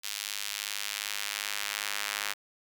sawtooth tone with high-pass filter sweep, 102.6 Hz, G#2, 21 cents flat, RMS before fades -35 dBFS, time 0.03-2.34 s, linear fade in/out 20 ms, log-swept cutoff 3400 to 1700 Hz, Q 0.9, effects none

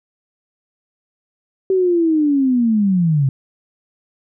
sine linear sweep, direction down, 384.9 to 130 Hz, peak -12 dBFS, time 1.7-3.29 s, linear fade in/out 2 ms, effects none

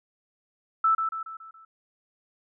sine tone with echo, 1318.5 Hz, E6, in tune, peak -18 dBFS, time 0.84-0.95 s, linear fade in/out 5 ms, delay 140 ms, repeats 5, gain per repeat -6 dB, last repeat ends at 1.65 s, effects none

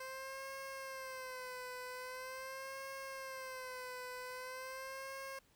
15% pulse tone with vibrato, 520 Hz, C5, 11 cents flat, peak -38 dBFS, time 0-5.39 s, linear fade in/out 5 ms, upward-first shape sine, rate 0.43 Hz, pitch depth 63 cents each way, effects pink hiss -71 dBFS RMS until 5.55 s

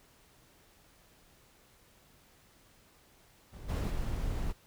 brown noise with level steps, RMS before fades -45 / -31 / -34 dBFS, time 3.52-4.53 s, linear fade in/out 20 ms, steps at 3.68 / 3.89 s, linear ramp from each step 20 ms, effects pink hiss -63 dBFS RMS until 4.66 s

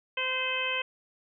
harmonic tone, 516 Hz, C5, 24 cents flat, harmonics 1 / 2 / 3 / 4 / 5 / 6, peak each -37 / -37 / -37 / -36 / -31 / -34 dBFS, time 0.17-0.82 s, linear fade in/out 5 ms, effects none

